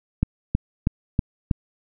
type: click train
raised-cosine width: 5 ms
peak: -6 dBFS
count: 5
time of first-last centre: 0.23-1.512 s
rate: 3.12 Hz
effects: none